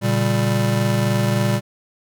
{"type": "chord", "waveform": "square", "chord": "G diminished", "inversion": "first", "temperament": "just", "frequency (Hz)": [117.6, 141.12, 196], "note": ["Bb2", "Db3", "G3"], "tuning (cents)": [16, 31, 0], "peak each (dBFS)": [-20, -25, -22], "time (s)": [0.01, 1.61], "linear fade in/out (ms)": 50, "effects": []}